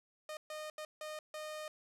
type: tone bursts at uneven times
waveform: sawtooth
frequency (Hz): 614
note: D#5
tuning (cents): -23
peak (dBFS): -38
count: 5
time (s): 0.29-0.37 / 0.5-0.7 / 0.78-0.85 / 1.01-1.19 / 1.34-1.68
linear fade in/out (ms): 2
effects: low-pass 12000 Hz 12 dB/octave